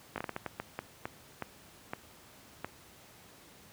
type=slowing click train; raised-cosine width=0.5 ms; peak=-20 dBFS; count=13; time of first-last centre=0.16-2.646 s; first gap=19 ms; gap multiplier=1.39; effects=pink hiss -56 dBFS RMS until 3.72 s + high-pass 80 Hz 12 dB/octave